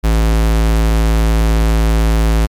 square tone, 55 Hz, A1, in tune, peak -10 dBFS, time 0.03-2.47 s, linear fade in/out 20 ms, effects MP3 96 kbps

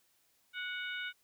harmonic tone with a mistuned harmonic, 735 Hz, F#5, 12 cents flat, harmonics 2 / 3 / 4 / 5, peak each -39 / -43 / -45 / -47 dBFS, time 0.53-1.13 s, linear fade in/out 50 ms, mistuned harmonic 3, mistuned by +24 cents, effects white hiss -72 dBFS RMS until 1.23 s

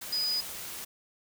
sine tone in noise, 4961 Hz, D#8, 6 cents flat, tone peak -27 dBFS, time 0.12-0.41 s, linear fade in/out 10 ms, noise white, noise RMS -40 dBFS, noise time 0.01-0.85 s, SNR +10 dB, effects none

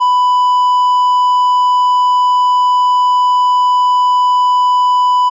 triangle tone, 994 Hz, B5, 11 cents sharp, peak -6 dBFS, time 0-5.3 s, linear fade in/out 20 ms, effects resampled to 16000 Hz

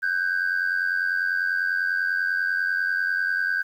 sine tone pair together, 1516 / 1606.1 Hz, F#6 / G6, +42 / +42 cents, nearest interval minor second, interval 100 cents, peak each -23 dBFS, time 0.02-3.63 s, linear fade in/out 20 ms, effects tanh soft clip ceiling -17 dBFS + 9-bit

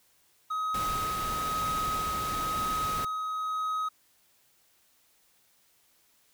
triangle tone with tremolo, 1265 Hz, D#6, 28 cents sharp, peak -26 dBFS, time 0.5-3.89 s, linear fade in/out 10 ms, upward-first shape sine, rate 1 Hz, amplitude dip 25%
pink noise, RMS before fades -37 dBFS, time 0.74-3.05 s, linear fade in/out 5 ms
effects white hiss -66 dBFS RMS until 6.33 s

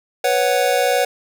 square chord, B suspended second, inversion none, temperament just, 493.9 / 555.6 / 740.8 Hz, B4 / C#5 / F#5, 0 / +4 / +2 cents, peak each -20 dBFS, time 0.24-1.05 s, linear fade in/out 5 ms, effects 8-bit

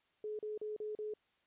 sine tone bursts, 425.8 Hz, G#4, 43 cents sharp, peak -38 dBFS, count 5, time 0.24-1.138 s, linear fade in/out 2 ms, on 150 ms, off 37 ms, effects white hiss -75 dBFS RMS until 1.46 s + resampled to 8000 Hz

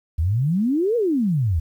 sine exponential two-way sweep, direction up then down, 74 to 493.9 to 74 Hz, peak -17 dBFS, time 0.18-1.6 s, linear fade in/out 10 ms, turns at 0.96 s, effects 9-bit

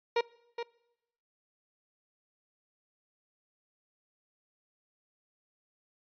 30% pulse tone with echo, 470.5 Hz, A#4, 16 cents sharp, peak -22 dBFS, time 0.16-0.21 s, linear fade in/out 5 ms, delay 420 ms, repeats 1, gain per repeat -9 dB, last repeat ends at 0.63 s, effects noise-tail reverb RT60 0.9 s tail -24 dB re dry + resampled to 11025 Hz

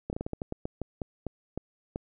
slowing click train, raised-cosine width 2 ms, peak -19 dBFS, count 14, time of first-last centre 0.1-1.959 s, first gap 29 ms, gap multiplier 1.24, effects none

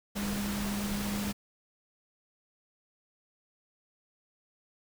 sine tone in noise, 203.1 Hz, G#3, 38 cents flat, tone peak -32 dBFS, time 0.15-1.33 s, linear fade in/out 20 ms, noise pink, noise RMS -37 dBFS, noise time 0.15-1.33 s, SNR +2 dB, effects none

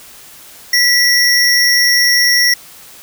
square tone pair together, 1955 / 5530 Hz, B6 / F8, -18 / -18 cents, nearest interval octave + tritone, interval 1800 cents, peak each -12 dBFS, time 0.73-2.54 s, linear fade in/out 5 ms, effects white hiss -38 dBFS RMS until 3.02 s

